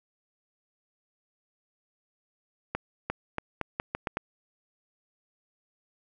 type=accelerating click train; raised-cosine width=0.5 ms; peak=-14 dBFS; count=8; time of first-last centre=2.75-4.171 s; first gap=350 ms; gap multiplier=0.81; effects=none